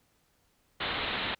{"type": "low-pass noise", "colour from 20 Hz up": "white", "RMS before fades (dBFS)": -33, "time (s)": [0.8, 1.35], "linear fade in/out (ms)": 10, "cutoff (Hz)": 4000, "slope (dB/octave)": 96, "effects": ["pink hiss -70 dBFS RMS until 1.39 s"]}